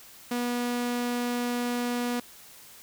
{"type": "tone", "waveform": "sawtooth", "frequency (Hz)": 242.6, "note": "B3", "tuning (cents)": -31, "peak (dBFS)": -23, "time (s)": [0.31, 2.2], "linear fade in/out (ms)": 5, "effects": ["white hiss -50 dBFS RMS until 2.82 s"]}